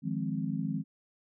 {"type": "chord", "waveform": "sine", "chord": "F minor seventh", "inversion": "third", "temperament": "equal", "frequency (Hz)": [155.56, 174.61, 207.7, 261.6], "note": ["Eb3", "F3", "Ab3", "C4"], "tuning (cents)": [0, 0, 0, 0], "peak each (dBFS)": [-35, -36, -35, -36], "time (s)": [0.02, 0.84], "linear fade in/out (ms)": 50, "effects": []}